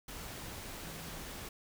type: tone in noise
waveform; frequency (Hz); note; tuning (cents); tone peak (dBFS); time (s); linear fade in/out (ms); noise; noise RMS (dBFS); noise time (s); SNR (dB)
sine; 164; E3; -9; -51; 0.84-1.22; 5; pink; -45; 0.08-1.49; -9
effects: none